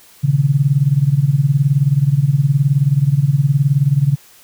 sine tone with tremolo, 140.4 Hz, C#3, 22 cents sharp, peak -7 dBFS, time 0.23-4.16 s, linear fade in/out 20 ms, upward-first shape sine, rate 19 Hz, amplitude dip 85%, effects white hiss -46 dBFS RMS until 4.43 s

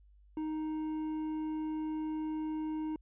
triangle tone with hard clipping, 311.1 Hz, D#4, in tune, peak -35 dBFS, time 0.37-2.96 s, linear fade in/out 2 ms, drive 9 dB, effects added 50 Hz sine -58 dBFS peak until 3.01 s + resampled to 8000 Hz

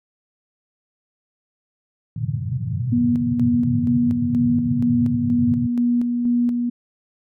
pink band-pass noise, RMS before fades -25 dBFS, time 2.16-5.67 s, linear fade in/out 5 ms, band 100 to 160 Hz, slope 48 dB/octave
sine tone with tremolo, 240.9 Hz, B3, 43 cents flat, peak -15 dBFS, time 2.92-6.7 s, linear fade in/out 10 ms, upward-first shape square, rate 2.1 Hz, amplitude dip 35%
effects none

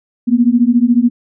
sine beating tone pair, 233.1 / 247.1 Hz, A#3 / B3, 0 / +1 cents, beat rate 14 Hz, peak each -11 dBFS, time 0.27-1.1 s, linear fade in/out 20 ms, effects none

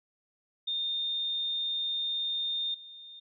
sine tone with level steps, 3639 Hz, A#7, 42 cents flat, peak -29 / -45 dBFS, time 0.67-3.2 s, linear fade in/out 10 ms, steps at 2.74 s, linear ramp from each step 5 ms, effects none

